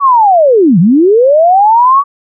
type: linear two-way sweep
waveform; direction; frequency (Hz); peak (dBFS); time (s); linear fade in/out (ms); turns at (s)
sine; down then up; 1148 to 154.7 to 1148; -3; 0-2.04; 50; 0.79
effects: none